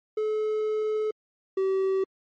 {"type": "tone pair in turn", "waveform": "triangle", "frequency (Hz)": [430.3, 383.4], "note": ["A4", "G4"], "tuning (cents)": [-39, -38], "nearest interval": "major second", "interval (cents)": 199, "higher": "first", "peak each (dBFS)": [-22, -20], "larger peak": "second", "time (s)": [[0.17, 1.11], [1.57, 2.04]], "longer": "first", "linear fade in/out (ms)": 5, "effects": ["MP3 32 kbps"]}